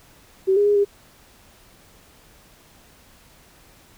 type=tone with pitch steps; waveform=sine; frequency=382.3 / 409 / 411.7 / 404 Hz; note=G4 / G#4 / G#4 / G#4; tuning=-43 / -26 / -15 / -48 cents; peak=-14 dBFS; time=0.47-0.85 s; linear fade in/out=20 ms; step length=95 ms; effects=pink hiss -52 dBFS RMS until 3.97 s